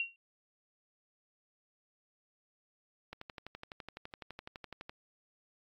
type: tone with exponential decay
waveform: sine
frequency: 2749 Hz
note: F7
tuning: 28 cents flat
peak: -28 dBFS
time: 0-0.16 s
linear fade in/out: 1 ms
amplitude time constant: 34 ms
type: click train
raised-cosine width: 0.3 ms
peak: -28 dBFS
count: 22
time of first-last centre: 3.13-4.895 s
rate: 11.9 Hz
effects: AAC 48 kbps